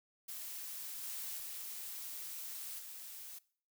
blue noise with level steps, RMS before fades -45 / -43 / -45 / -49 dBFS, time 0.28-3.39 s, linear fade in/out 10 ms, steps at 1.02 / 1.37 / 2.78 s, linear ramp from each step 20 ms, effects noise-tail reverb RT60 0.5 s tail -21 dB re dry

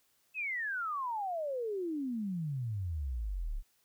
sine exponential sweep, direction down, 2637 to 32 Hz, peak -33 dBFS, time 0.34-3.63 s, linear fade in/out 50 ms, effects white hiss -72 dBFS RMS until 3.84 s

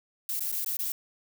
violet noise with dropouts, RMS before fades -31 dBFS, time 0.29-0.92 s, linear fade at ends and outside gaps 2 ms, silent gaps 0.395-0.406 / 0.517-0.524 / 0.646-0.661 / 0.769-0.79 s, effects none

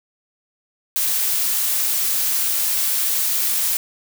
blue noise, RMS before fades -20 dBFS, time 0.96-3.77 s, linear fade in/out 0 ms, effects none

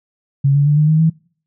sine tone with pitch steps, 138.8 / 143.03 / 147.39 / 151.89 / 156.52 / 161.29 Hz, C#3 / D3 / D3 / D#3 / D#3 / E3, +3 / -45 / +7 / -41 / +11 / -37 cents, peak -9 dBFS, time 0.44-1.1 s, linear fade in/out 10 ms, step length 110 ms, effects noise-tail reverb RT60 0.5 s tail -25 dB re dry

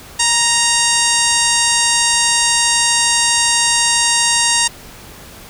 harmonic tone with a mistuned harmonic, 932.3 Hz, A#5, in tune, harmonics 1 / 2 / 3 / 4 / 5 / 6 / 7 / 8 / 9 / 10, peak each -21 / -21 / -21 / -21 / -21 / -21 / -21 / -21 / -21 / -21 dBFS, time 0.19-4.68 s, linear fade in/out 10 ms, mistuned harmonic 1, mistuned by +16 cents, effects pink hiss -37 dBFS RMS until 5.49 s

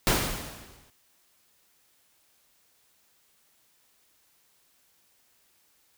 pink noise with exponential decay, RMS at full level -21 dBFS, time 0.07-0.9 s, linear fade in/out 0 ms, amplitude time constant 180 ms, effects white hiss -66 dBFS RMS until 5.97 s

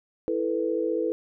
sine chord, E suspended fourth, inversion none, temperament just, 329.6 / 439.5 / 494.4 Hz, E4 / A4 / B4, 0 / -2 / +2 cents, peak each -28 dBFS, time 0.28-1.12 s, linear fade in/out 0 ms, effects none

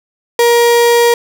35% pulse tone, 472.8 Hz, A#4, 24 cents sharp, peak -5 dBFS, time 0.39-1.14 s, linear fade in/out 2 ms, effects none

